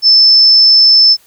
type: tone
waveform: sine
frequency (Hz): 5274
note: E8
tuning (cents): 0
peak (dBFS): -3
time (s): 0.02-1.17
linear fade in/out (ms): 50
effects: white hiss -48 dBFS RMS until 1.26 s